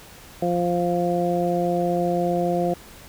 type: harmonic tone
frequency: 174.8 Hz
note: F3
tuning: 2 cents sharp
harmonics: 1 / 2 / 3 / 4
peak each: -25 / -25 / -25 / -25 dBFS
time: 0.42-2.74 s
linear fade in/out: 5 ms
effects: pink hiss -45 dBFS RMS until 3.08 s